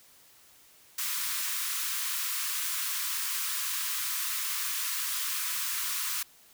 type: high-pass noise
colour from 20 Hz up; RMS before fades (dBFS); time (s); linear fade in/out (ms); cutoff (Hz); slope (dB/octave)
white; -32; 0.98-6.23; 5; 980; 96
effects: white hiss -58 dBFS RMS until 6.53 s